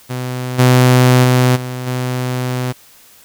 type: tone with level steps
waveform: sawtooth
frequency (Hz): 126.3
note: B2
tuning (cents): +39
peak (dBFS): -16 / -3 / -5 / -18 / -13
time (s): 0.09-2.73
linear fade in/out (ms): 20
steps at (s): 0.58 / 1.23 / 1.55 / 1.86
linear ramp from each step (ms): 20
effects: white hiss -45 dBFS RMS until 3.24 s